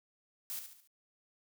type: noise with echo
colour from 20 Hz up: blue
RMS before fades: -40 dBFS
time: 0.5-0.59 s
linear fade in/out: 0 ms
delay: 71 ms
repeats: 4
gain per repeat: -7 dB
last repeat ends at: 0.874 s
effects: none